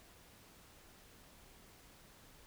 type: silence
effects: pink hiss -61 dBFS RMS until 2.46 s